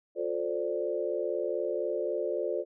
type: chord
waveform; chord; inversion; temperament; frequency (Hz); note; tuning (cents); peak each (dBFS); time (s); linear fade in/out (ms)
sine; D minor seventh; first; equal with one note detuned; 355.9 / 440 / 523.3 / 587.3; F4 / A4 / C5 / D5; +33 / 0 / 0 / 0; -34; 0.15-2.65; 50
effects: none